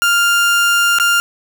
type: tone with dropouts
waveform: 30% pulse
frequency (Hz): 1400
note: F6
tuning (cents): +4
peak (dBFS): -8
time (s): 0.02-1.2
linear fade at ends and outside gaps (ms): 0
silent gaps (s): 0.986-0.999
effects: 8-bit